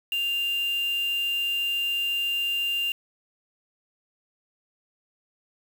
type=tone with quantisation; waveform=sine; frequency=2794 Hz; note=F7; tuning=in tune; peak=-24 dBFS; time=0.12-2.92 s; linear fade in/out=2 ms; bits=6; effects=none